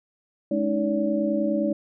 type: tone cluster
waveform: sine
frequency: 211.4 / 284.3 / 314.1 / 572 Hz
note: G#3 / C#4 / D#4 / D5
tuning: +31 / +44 / +16 / -46 cents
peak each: -26 / -29 / -26 / -26 dBFS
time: 0.51-1.73 s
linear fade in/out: 5 ms
effects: none